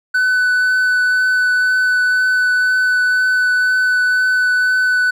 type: tone with vibrato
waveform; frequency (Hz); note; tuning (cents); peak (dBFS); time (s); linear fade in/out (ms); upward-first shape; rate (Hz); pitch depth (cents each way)
triangle; 1500; F#6; +23; -10; 0.14-5.11; 10; triangle; 2; 10
effects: none